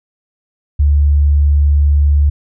sine tone, 72.5 Hz, D2, 22 cents flat, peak -7 dBFS, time 0.79-2.3 s, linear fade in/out 10 ms, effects none

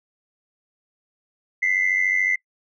sine tone pair together, 1999.2 / 2093 Hz, B6 / C7, +21 / 0 cents, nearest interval minor second, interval 79 cents, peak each -20 dBFS, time 1.62-2.36 s, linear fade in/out 10 ms, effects noise-tail reverb RT60 0.1 s tail -25 dB re dry + tanh soft clip ceiling -12 dBFS

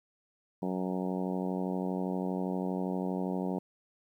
harmonic tone, 92.5 Hz, F#2, in tune, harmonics 2 / 3 / 4 / 5 / 6 / 7 / 8 / 9 / 10, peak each -33 / -37 / -39 / -41 / -43 / -44 / -45 / -46 / -47 dBFS, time 0.62-3.59 s, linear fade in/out 5 ms, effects 11-bit

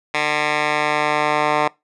10% pulse tone with band-pass filter sweep, 150 Hz, D3, 37 cents sharp, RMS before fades -19 dBFS, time 0.14-1.68 s, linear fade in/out 5 ms, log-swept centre 2100 to 1200 Hz, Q 1.2, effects noise-tail reverb RT60 0.2 s tail -22 dB re dry + resampled to 24000 Hz

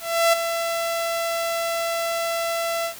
sawtooth tone with ADSR envelope, 671 Hz, E5, 31 cents sharp, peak -10 dBFS, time 0-2.95 s, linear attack 330 ms, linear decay 10 ms, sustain -9 dB, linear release 100 ms, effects white hiss -40 dBFS RMS until 2.99 s

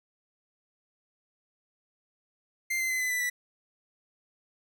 45% pulse tone with pitch steps, 2093 / 2067 / 2040 / 2015 / 1989.3 / 1964.2 Hz, C7 / C7 / C7 / B6 / B6 / B6, 0 / -22 / -44 / +34 / +12 / -10 cents, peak -27 dBFS, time 2.7-3.3 s, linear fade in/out 10 ms, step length 100 ms, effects none

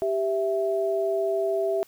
sine tone pair together, 392.4 / 659.3 Hz, G4 / E5, +2 / 0 cents, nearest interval major sixth, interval 898 cents, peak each -25 dBFS, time 0.02-1.83 s, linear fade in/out 0 ms, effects white hiss -57 dBFS RMS until 1.87 s

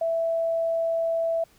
sine tone, 661 Hz, E5, 5 cents sharp, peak -22 dBFS, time 0.01-1.44 s, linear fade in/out 5 ms, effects pink hiss -59 dBFS RMS until 1.58 s

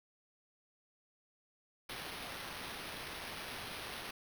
white noise with sample-and-hold, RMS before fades -45 dBFS, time 1.89-4.11 s, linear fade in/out 5 ms, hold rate 7350 Hz, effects none

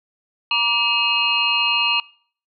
sine tone cluster, 948 / 1171 / 2549 / 2835 / 4194 Hz, A#5 / D6 / D#7 / F7 / C8, +29 / -5 / +41 / +25 / +3 cents, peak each -25 / -27 / -21 / -20 / -26 dBFS, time 0.51-2 s, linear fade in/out 2 ms, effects noise-tail reverb RT60 0.5 s tail -22 dB re dry

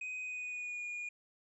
triangle tone with pitch glide, 2506 to 2437 Hz, D#7 to D#7, +12 to -37 cents, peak -37 dBFS, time 0.01-1.09 s, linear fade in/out 5 ms, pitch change -49 cents, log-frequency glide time 0.22-0.85 s, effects resampled to 24000 Hz

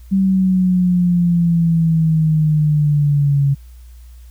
sine exponential sweep, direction down, 193.7 to 138.59 Hz, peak -11 dBFS, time 0.11-3.55 s, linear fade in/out 20 ms, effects added 60 Hz sine -36 dBFS peak until 4.3 s + white hiss -55 dBFS RMS until 4.3 s

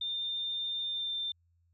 sine tone with pitch glide, 3607 to 3580 Hz, A7 to A7, +42 to +29 cents, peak -32 dBFS, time 0.01-1.32 s, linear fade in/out 5 ms, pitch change -13 cents, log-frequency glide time 0.82-1.14 s, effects added 85 Hz sine -67 dBFS peak until 1.73 s

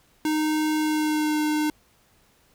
square tone with pitch glide, 308.6 to 303.8 Hz, D#4 to D#4, -14 to -41 cents, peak -22 dBFS, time 0.25-1.7 s, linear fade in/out 2 ms, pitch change -27 cents, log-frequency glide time 0.78-1.38 s, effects pink hiss -61 dBFS RMS until 2.54 s

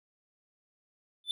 triangle tone with exponential growth, 3520 Hz, A7, in tune, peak -23 dBFS, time 1.24-1.31 s, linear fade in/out 1 ms, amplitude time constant 15 ms, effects none

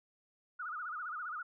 sine tone with vibrato, 1335 Hz, E6, 22 cents sharp, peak -38 dBFS, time 0.59-1.43 s, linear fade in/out 10 ms, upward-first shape sine, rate 15 Hz, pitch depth 180 cents each way, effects none

